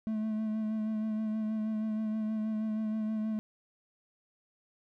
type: tone with vibrato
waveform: triangle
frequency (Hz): 217.2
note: A3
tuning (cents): -22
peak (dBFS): -28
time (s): 0.07-3.39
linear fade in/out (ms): 0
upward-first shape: sine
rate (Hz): 6.3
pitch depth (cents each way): 23
effects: none